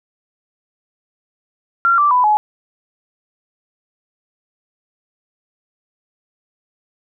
sine tone with pitch steps, 1375 / 1169.7 / 995 / 846.4 Hz, F6 / D6 / B5 / G#5, -27 / -7 / +13 / +33 cents, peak -10 dBFS, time 1.85-2.37 s, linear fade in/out 0 ms, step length 130 ms, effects none

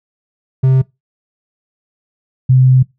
triangle / sine tone pair in turn, 131.5 / 129.24 Hz, C3 / C3, +9 / -21 cents, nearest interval unison, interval 30 cents, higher first, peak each -5 dBFS, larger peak neither, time 0.63-0.82 / 2.49-2.83 s, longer second, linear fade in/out 10 ms, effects noise-tail reverb RT60 0.2 s tail -22 dB re dry

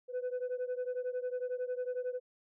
sine beating tone pair, 496.2 / 507.2 Hz, B4 / B4, +8 / +46 cents, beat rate 11 Hz, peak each -34 / -36 dBFS, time 0.08-2.2 s, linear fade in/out 50 ms, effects tanh soft clip ceiling -31 dBFS

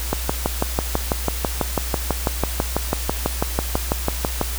click train, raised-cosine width 1 ms, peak -4 dBFS, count 27, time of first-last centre 0.13-4.413 s, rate 6.07 Hz, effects added 60 Hz sine -25 dBFS peak until 4.58 s + white hiss -30 dBFS RMS until 4.58 s

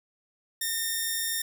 5% pulse tone, 1824 Hz, A#6, 38 cents flat, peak -17 dBFS, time 0.61-1.42 s, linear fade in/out 5 ms, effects 9-bit

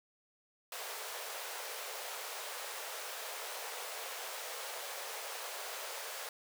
pink high-pass noise, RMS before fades -43 dBFS, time 0.72-6.29 s, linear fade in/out 2 ms, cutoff 450 Hz, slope 48 dB/octave, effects none

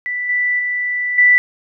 sine tone with level steps, 1975.5 Hz, B6, in tune, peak -19 / -14 / -17 / -7 dBFS, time 0.06-1.38 s, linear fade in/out 0 ms, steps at 0.29 / 0.59 / 1.18 s, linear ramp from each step 5 ms, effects none

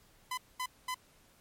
sawtooth tone bursts, 1011 Hz, B5, 40 cents sharp, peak -30 dBFS, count 3, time 0.31-0.945 s, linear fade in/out 5 ms, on 65 ms, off 220 ms, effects pink hiss -64 dBFS RMS until 1.4 s + MP3 64 kbps

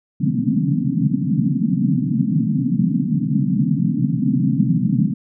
pink band-pass noise, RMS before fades -18 dBFS, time 0.2-5.14 s, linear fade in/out 10 ms, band 130 to 280 Hz, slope 96 dB/octave, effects none

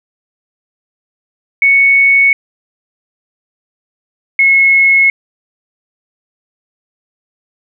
sine tone pair in turn, 2217 / 2179 Hz, C#7 / C#7, 0 / -30 cents, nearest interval unison, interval 30 cents, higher first, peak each -5 dBFS, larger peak neither, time 1.62-2.33 / 4.39-5.1 s, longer neither, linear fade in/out 2 ms, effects none

